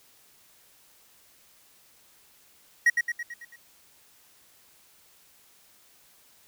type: tone with echo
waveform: triangle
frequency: 1897 Hz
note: A#6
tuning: 30 cents sharp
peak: -14 dBFS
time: 2.86-2.9 s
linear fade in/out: 5 ms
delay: 110 ms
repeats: 6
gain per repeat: -5 dB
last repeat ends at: 3.56 s
effects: white hiss -59 dBFS RMS until 6.47 s